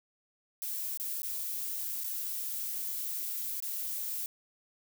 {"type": "noise with dropouts", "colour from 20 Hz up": "violet", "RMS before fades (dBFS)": -36, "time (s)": [0.62, 4.26], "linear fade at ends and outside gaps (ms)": 1, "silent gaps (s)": [[0.974, 0.998], [1.22, 1.231], [2.037, 2.042], [3.602, 3.624]], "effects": []}